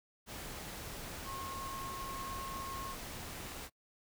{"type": "tone in noise", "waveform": "sine", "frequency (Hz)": 1081, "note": "C#6", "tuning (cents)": -44, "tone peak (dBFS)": -42, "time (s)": [1.24, 2.96], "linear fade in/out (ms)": 50, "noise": "pink", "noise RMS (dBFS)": -45, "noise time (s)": [0.26, 3.7], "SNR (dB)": 0, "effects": ["noise-tail reverb RT60 0.1 s tail -23 dB re dry"]}